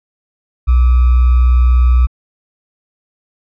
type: tone with sample-and-hold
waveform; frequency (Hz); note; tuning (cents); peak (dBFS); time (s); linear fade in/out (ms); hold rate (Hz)
sine; 61.9; B1; +5; -6; 0.67-2.07; 20; 1225
effects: low-pass 2000 Hz 12 dB/octave